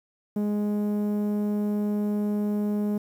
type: tone with low-pass filter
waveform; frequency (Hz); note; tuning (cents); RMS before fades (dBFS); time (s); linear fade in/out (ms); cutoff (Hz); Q
sawtooth; 207.7; G#3; 0; -26; 0.36-2.98; 5; 440; 0.55
effects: 9-bit